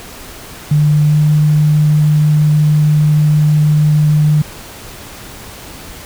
sine tone with pitch glide, 149.5 to 151.06 Hz, D3 to D3, +31 to +49 cents, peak -7 dBFS, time 0.71-4.42 s, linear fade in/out 5 ms, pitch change +18 cents, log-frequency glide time 1.02-1.15 s, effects pink hiss -32 dBFS RMS until 6.05 s

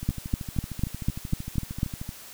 two click trains, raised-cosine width 5 ms, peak -11 / -21 dBFS, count 8 / 28, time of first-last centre 0.09-1.831 / 0.03-2.091 s, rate 4.02 / 13.1 Hz, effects white hiss -45 dBFS RMS until 2.33 s

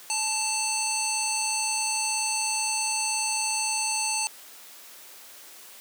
harmonic tone with a mistuned harmonic, 889 Hz, A5, 18 cents sharp, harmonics 1 / 3 / 5 / 7 / 9 / 10, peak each -32 / -32 / -32 / -32 / -32 / -32 dBFS, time 0.1-4.27 s, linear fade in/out 0 ms, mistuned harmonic 1, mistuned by -33 cents, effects white hiss -47 dBFS RMS until 5.8 s + high-pass 300 Hz 12 dB/octave

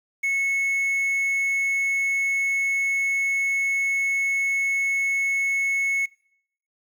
triangle tone with quantisation, 2197 Hz, C#7, 16 cents flat, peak -19 dBFS, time 0.23-6.06 s, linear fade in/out 10 ms, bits 8, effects noise-tail reverb RT60 0.7 s tail -24 dB re dry

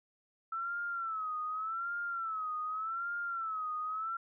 sine tone with vibrato, 1320 Hz, E6, 2 cents sharp, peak -34 dBFS, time 0.52-4.17 s, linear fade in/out 5 ms, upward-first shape sine, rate 0.85 Hz, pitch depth 110 cents each way, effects none

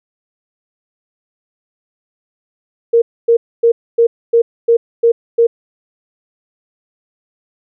sine tone bursts, 465.4 Hz, A#4, 3 cents flat, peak -6 dBFS, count 8, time 2.93-5.47 s, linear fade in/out 10 ms, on 90 ms, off 260 ms, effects none

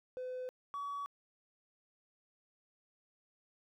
triangle tone pair in turn, 507 / 1133.9 Hz, B4 / C#6, +45 / +39 cents, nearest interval octave + major second, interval 1394 cents, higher second, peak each -36 / -35 dBFS, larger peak second, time 0.17-0.49 / 0.74-1.06 s, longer neither, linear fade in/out 0 ms, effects tanh soft clip ceiling -34 dBFS

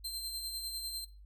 sawtooth tone with tremolo, 4134 Hz, C8, 22 cents flat, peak -33 dBFS, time 0.04-1.05 s, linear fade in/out 10 ms, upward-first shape sine, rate 10 Hz, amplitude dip 40%, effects noise-tail reverb RT60 0.3 s tail -17 dB re dry + added 50 Hz sine -51 dBFS peak until 1.25 s

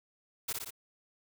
white noise with echo, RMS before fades -34 dBFS, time 0.48-0.53 s, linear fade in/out 10 ms, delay 59 ms, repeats 3, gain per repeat -3 dB, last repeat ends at 0.707 s, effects none

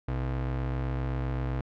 square ring-modulated tone, 93.7 Hz, F#2, 22 cents sharp, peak -26 dBFS, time 0.08-1.61 s, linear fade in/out 5 ms, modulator 33.9 Hz, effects low-pass 2000 Hz 12 dB/octave

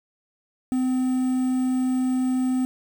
triangle tone with quantisation, 256.2 Hz, C4, 36 cents flat, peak -18 dBFS, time 0.72-2.65 s, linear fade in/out 0 ms, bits 7, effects none

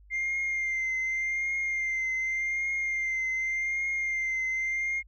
sine tone with vibrato, 2100 Hz, C7, 6 cents sharp, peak -25 dBFS, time 0.1-5.03 s, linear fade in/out 50 ms, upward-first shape triangle, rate 0.86 Hz, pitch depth 34 cents each way, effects tanh soft clip ceiling -25 dBFS + added 50 Hz sine -52 dBFS peak until 5.07 s

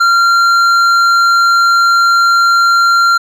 sine tone with hard clipping, 1380 Hz, F6, 21 cents flat, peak -8 dBFS, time 0-3.18 s, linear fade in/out 10 ms, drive 8 dB, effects none

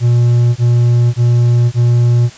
triangle tone bursts, 120 Hz, B2, 49 cents flat, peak -5 dBFS, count 4, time 0-2.3 s, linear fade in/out 50 ms, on 560 ms, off 20 ms, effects white hiss -36 dBFS RMS until 2.37 s + resampled to 16000 Hz

